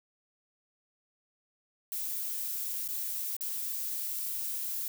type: noise with dropouts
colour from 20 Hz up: violet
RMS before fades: -35 dBFS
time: 1.92-4.88 s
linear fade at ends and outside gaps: 1 ms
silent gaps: 2.878-2.887 / 3.366-3.408 s
effects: none